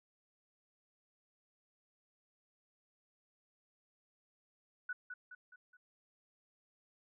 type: tone with echo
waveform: sine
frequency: 1478 Hz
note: F#6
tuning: 2 cents flat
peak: -37 dBFS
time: 4.89-4.93 s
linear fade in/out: 5 ms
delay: 210 ms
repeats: 4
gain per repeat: -6 dB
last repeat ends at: 5.77 s
effects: none